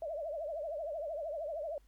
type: tone with vibrato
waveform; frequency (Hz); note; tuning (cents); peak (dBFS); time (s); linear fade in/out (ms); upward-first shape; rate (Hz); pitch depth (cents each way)
sine; 620; D#5; -6; -36; 0.02-1.78; 2; triangle; 13; 190
effects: added 50 Hz sine -61 dBFS peak until 1.87 s + pink hiss -74 dBFS RMS until 1.87 s